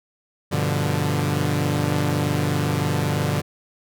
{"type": "chord", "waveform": "sawtooth", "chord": "G dominant seventh", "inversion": "none", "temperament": "equal", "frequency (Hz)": [98, 123.47, 146.83, 174.61], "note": ["G2", "B2", "D3", "F3"], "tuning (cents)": [0, 0, 0, 0], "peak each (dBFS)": [-22, -23, -19, -25], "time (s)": [0.51, 3.42], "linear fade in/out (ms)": 20, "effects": []}